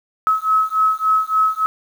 sine beating tone pair, 1285 / 1288.5 Hz, E6 / E6, -45 / -40 cents, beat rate 3.5 Hz, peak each -17 dBFS, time 0.27-1.66 s, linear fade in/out 0 ms, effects 7-bit

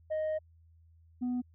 sine tone pair in turn, 622.3 / 247.7 Hz, D#5 / B3, 0 / +5 cents, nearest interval octave + major third, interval 1595 cents, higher first, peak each -27 dBFS, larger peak neither, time 0.1-0.39 / 1.21-1.42 s, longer first, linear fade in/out 20 ms, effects tanh soft clip ceiling -29 dBFS + added 82 Hz sine -58 dBFS peak until 1.54 s

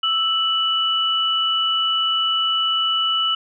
sine tone pair together, 1318.5 / 2960 Hz, E6 / F#7, 0 / 0 cents, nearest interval octave + major second, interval 1400 cents, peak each -23 / -18 dBFS, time 0.03-3.35 s, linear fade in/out 5 ms, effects none

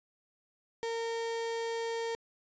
35% pulse tone, 459.1 Hz, A#4, 26 cents flat, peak -31 dBFS, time 0.83-2.15 s, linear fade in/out 0 ms, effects resampled to 16000 Hz

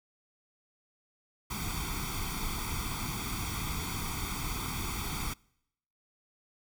pink noise with comb filter, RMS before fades -35 dBFS, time 1.5-5.34 s, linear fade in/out 10 ms, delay 0.87 ms, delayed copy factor +0.9, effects noise-tail reverb RT60 0.8 s tail -26 dB re dry

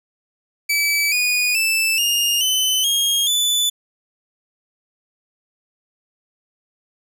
sawtooth tone with pitch steps, 2300 / 2465 / 2642 / 2832 / 3035 / 3253 / 3486 Hz, D7 / D#7 / E7 / F7 / F#7 / G#7 / A7, -37 / -17 / +3 / +23 / +43 / -37 / -17 cents, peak -13 dBFS, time 0.69-3.7 s, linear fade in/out 10 ms, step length 430 ms, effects 9-bit

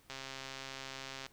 click train, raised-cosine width 0.2 ms, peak -26 dBFS, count 157, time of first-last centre 0.1-1.264 s, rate 134 Hz, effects pink hiss -66 dBFS RMS until 1.32 s

